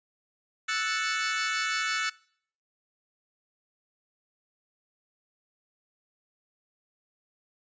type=chord; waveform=sawtooth; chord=F# minor seventh; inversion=third; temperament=equal; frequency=1318.5 / 1480 / 1760 / 2217 Hz; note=E6 / F#6 / A6 / C#7; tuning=0 / 0 / 0 / 0 cents; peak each=-29 dBFS; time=0.68-2.1 s; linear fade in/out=10 ms; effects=noise-tail reverb RT60 0.6 s tail -24 dB re dry + resampled to 16000 Hz